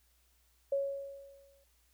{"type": "tone with exponential decay", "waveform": "sine", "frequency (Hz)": 554.4, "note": "C#5", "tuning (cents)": 0, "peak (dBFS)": -27, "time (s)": [0.72, 1.64], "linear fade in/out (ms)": 5, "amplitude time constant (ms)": 200, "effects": ["added 60 Hz sine -70 dBFS peak until 1.93 s", "white hiss -72 dBFS RMS until 1.93 s"]}